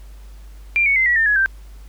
sine tone with pitch steps, 2378 / 2219 / 2070 / 1931.5 / 1802.2 / 1681.5 / 1568.9 Hz, D7 / C#7 / C7 / B6 / A6 / G#6 / G6, +21 / +1 / -19 / -39 / +41 / +21 / +1 cents, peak -13 dBFS, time 0.76-1.46 s, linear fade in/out 0 ms, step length 100 ms, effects added 50 Hz sine -36 dBFS peak until 1.88 s + pink hiss -53 dBFS RMS until 1.88 s

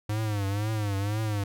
square tone with vibrato, 103.83 Hz, G#2, in tune, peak -27 dBFS, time 0.09-1.44 s, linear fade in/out 5 ms, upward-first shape triangle, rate 2 Hz, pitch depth 120 cents each way, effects none

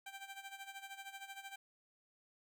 15% pulse tone with tremolo, 784 Hz, G5, in tune, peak -39 dBFS, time 0.06-1.56 s, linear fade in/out 5 ms, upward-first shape sine, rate 13 Hz, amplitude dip 75%, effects none

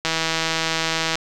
click train, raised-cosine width 0.2 ms, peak -4 dBFS, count 180, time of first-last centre 0.05-1.155 s, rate 162 Hz, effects none

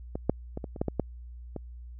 clicks, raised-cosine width 2 ms, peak -19 / -9 / -21 / -22 / -26 / -13 / -15 / -12 / -21 dBFS, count 9, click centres 0.155 / 0.296 / 0.574 / 0.642 / 0.762 / 0.815 / 0.883 / 0.997 / 1.563 s, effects added 60 Hz sine -41 dBFS peak until 1.99 s

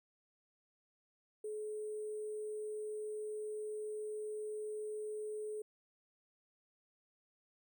sine tone with sample-and-hold, 426.3 Hz, G#4, 45 cents sharp, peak -39 dBFS, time 1.44-5.62 s, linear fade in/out 5 ms, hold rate 8820 Hz, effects none

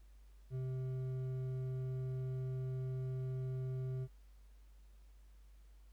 sine tone with hard clipping, 129.6 Hz, C3, 16 cents flat, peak -39 dBFS, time 0.5-4.08 s, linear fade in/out 50 ms, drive 7 dB, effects added 50 Hz sine -57 dBFS peak until 5.92 s + pink hiss -75 dBFS RMS until 5.92 s

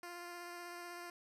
10% pulse tone with vibrato, 348.9 Hz, F4, 2 cents flat, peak -38 dBFS, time 0.03-1.1 s, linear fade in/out 2 ms, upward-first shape sine, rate 16 Hz, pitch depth 12 cents each way, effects resampled to 32000 Hz

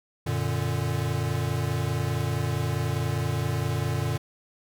square chord, Gb augmented, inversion none, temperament equal with one note detuned, 91.86 / 116.54 / 146.83 Hz, Gb2 / Bb2 / D3, -12 / 0 / 0 cents, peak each -32 / -29 / -30 dBFS, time 0.26-4.18 s, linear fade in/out 10 ms, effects none

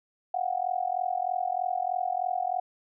sine tone with amplitude modulation, 731 Hz, F#5, 21 cents flat, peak -22 dBFS, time 0.34-2.6 s, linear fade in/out 5 ms, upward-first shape sine, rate 43.2 Hz, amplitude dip 95%, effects none

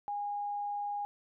sine tone, 819 Hz, G#5, 24 cents flat, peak -33 dBFS, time 0.08-1.05 s, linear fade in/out 0 ms, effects none

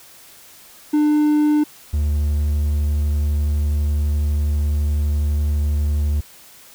triangle tone pair in turn, 299.7 / 74 Hz, D4 / D2, +35 / +14 cents, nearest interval 2 octaves, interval 2421 cents, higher first, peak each -11 / -14 dBFS, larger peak first, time 0.93-1.64 / 1.93-6.21 s, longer second, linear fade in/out 10 ms, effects white hiss -45 dBFS RMS until 6.74 s

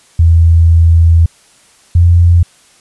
sine tone pair in turn, 83 / 86.25 Hz, E2 / F2, +12 / -21 cents, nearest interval minor second, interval 67 cents, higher second, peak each -3 dBFS, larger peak neither, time 0.19-1.26 / 1.95-2.43 s, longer first, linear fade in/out 5 ms, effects white hiss -46 dBFS RMS until 2.8 s + resampled to 24000 Hz

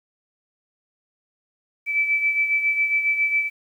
sine beating tone pair, 2312 / 2319.3 Hz, D7 / D7, -28 / -22 cents, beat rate 7.3 Hz, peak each -19 / -27 dBFS, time 1.86-3.5 s, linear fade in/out 50 ms, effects 9-bit

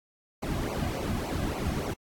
brown noise with flanger, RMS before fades -31 dBFS, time 0.42-1.94 s, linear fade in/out 10 ms, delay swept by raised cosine 0.56 to 2.26 ms, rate 3.5 Hz, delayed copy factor -0.95, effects AAC 64 kbps

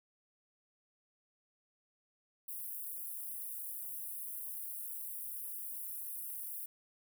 white high-pass noise, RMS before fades -43 dBFS, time 2.48-6.66 s, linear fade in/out 5 ms, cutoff 9800 Hz, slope 48 dB/octave, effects none

